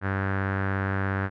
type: tone with low-pass filter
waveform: sawtooth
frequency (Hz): 97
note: G2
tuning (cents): -18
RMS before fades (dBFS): -27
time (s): 0.01-1.3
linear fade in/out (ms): 50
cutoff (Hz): 1600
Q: 4.4
effects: none